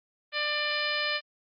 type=harmonic tone with a mistuned harmonic; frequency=595 Hz; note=D5; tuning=22 cents sharp; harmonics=1 / 2 / 3 / 4 / 5 / 6 / 7 / 8; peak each=-36 / -37 / -32 / -33 / -35 / -38 / -36 / -38 dBFS; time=0.32-1.21 s; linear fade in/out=50 ms; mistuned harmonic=8; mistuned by=+62 cents; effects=Opus 24 kbps